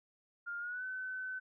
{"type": "tone with pitch glide", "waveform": "sine", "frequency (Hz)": [1407, 1516.7], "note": ["F6", "F#6"], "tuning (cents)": [12, 42], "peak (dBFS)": -38, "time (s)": [0.46, 1.4], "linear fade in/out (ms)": 20, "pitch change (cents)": 130, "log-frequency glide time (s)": [0.59, 0.84], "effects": []}